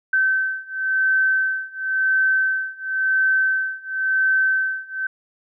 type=beating tone pair; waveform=sine; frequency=1540 / 1540.95 Hz; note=G6 / G6; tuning=-31 / -30 cents; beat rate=0.95 Hz; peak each=-21 / -20 dBFS; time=0.13-5.07 s; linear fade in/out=5 ms; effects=none